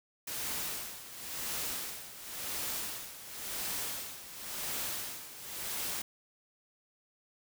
white noise with tremolo, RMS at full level -36 dBFS, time 0.27-6.02 s, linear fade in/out 5 ms, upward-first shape sine, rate 0.94 Hz, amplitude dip 75%, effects none

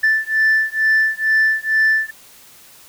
sine beating tone pair, 1760 / 1762.2 Hz, A6 / A6, 0 / +2 cents, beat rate 2.2 Hz, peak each -15 dBFS, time 0.03-2.11 s, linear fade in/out 10 ms, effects tanh soft clip ceiling -9 dBFS + white hiss -45 dBFS RMS until 2.88 s

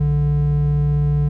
triangle tone pair together, 61.7 / 146.44 Hz, B1 / D3, -1 / -5 cents, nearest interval octave + minor third, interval 1496 cents, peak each -20 / -13 dBFS, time 0-1.29 s, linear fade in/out 10 ms, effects none

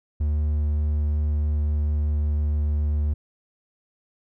triangle tone with pitch glide, 74.8 to 74.33 Hz, D2 to D2, +32 to +21 cents, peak -18 dBFS, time 0.2-3.14 s, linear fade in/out 10 ms, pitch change -11 cents, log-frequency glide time 0.9-2.86 s, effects none

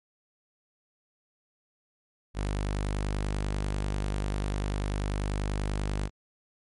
sawtooth tone, 50.2 Hz, G1, 42 cents sharp, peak -24 dBFS, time 2.34-6.1 s, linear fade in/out 50 ms, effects MP3 48 kbps

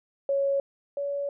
sine tone pair in turn, 554.4 / 566 Hz, C#5 / C#5, 0 / +36 cents, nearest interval unison, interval 36 cents, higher second, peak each -22 / -27 dBFS, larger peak first, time 0.29-0.6 / 0.97-1.29 s, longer second, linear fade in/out 2 ms, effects none

